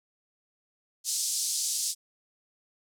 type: band-pass noise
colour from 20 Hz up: white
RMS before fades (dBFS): -30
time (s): 1.04-1.95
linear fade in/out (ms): 50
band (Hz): 4600 to 9200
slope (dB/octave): 24
effects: none